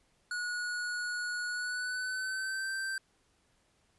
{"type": "tone with pitch glide", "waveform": "square", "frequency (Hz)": [1457, 1561.6], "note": ["F#6", "G6"], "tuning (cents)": [-27, -7], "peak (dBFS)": -34, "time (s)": [0.31, 2.98], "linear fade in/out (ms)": 2, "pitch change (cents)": 120, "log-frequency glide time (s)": [1.47, 2.7], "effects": ["pink hiss -71 dBFS RMS until 3.98 s", "resampled to 24000 Hz"]}